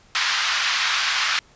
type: band-pass noise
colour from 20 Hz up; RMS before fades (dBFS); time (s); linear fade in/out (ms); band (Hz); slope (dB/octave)
pink; -22; 0.15-1.39; 0; 1200 to 5500; 24
effects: pink hiss -54 dBFS RMS until 1.55 s + resampled to 16000 Hz